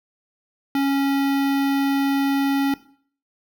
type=tone with notch filter; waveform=square; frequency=276.5 Hz; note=C#4; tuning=4 cents flat; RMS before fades=-20 dBFS; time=0.75-2.74 s; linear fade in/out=2 ms; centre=7700 Hz; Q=0.81; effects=noise-tail reverb RT60 0.5 s tail -17 dB re dry